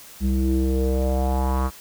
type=tone with low-pass filter sweep; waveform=square; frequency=65.41 Hz; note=C2; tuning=in tune; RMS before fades=-21 dBFS; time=0.2-1.71 s; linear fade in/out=50 ms; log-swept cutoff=230 to 1200 Hz; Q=4.4; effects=white hiss -44 dBFS RMS until 1.8 s